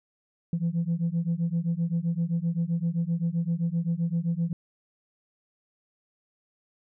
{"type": "beating tone pair", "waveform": "sine", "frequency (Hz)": [164.81, 172.51], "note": ["E3", "F3"], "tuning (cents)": [0, -21], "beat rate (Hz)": 7.7, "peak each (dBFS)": -26, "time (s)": [0.53, 4.53], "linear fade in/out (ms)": 2, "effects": ["tanh soft clip ceiling -20 dBFS"]}